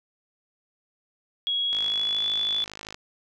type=tone with pitch glide; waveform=sine; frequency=3322 to 3449 Hz; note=G#7 to A7; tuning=0 to -35 cents; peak=-23 dBFS; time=1.47-2.64 s; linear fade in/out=0 ms; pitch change=+65 cents; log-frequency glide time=1.67-2.27 s
type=click train; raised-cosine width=0.2 ms; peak=-20 dBFS; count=65; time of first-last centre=1.73-2.944 s; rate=52.7 Hz
effects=none